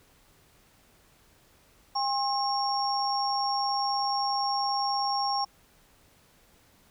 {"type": "tone cluster", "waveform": "sine", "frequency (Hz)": [806, 1069, 5530], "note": ["G5", "C6", "F8"], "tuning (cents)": [48, 37, -18], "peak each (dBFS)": [-28, -32, -30], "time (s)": [1.95, 5.45], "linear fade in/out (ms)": 10, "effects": ["pink hiss -61 dBFS RMS until 6.9 s"]}